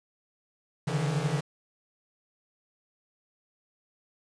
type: tone cluster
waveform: 45% pulse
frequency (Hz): 139.4 / 149.7 / 162.5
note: C#3 / D3 / E3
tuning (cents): +10 / +33 / -24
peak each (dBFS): -31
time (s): 0.87-1.41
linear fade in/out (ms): 10
effects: resampled to 22050 Hz + 8-bit